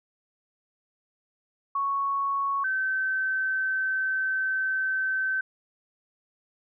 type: tone pair in turn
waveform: sine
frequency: 1108.7 / 1539.6 Hz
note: C#6 / G6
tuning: 0 / -32 cents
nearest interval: tritone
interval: 568 cents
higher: second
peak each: -24 dBFS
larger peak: neither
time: 1.75-2.64 / 2.64-5.41 s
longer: second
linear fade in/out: 5 ms
effects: none